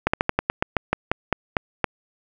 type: slowing click train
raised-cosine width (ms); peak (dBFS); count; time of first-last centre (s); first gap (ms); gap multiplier
0.5; -3; 13; 0.07-1.843; 65; 1.14
effects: none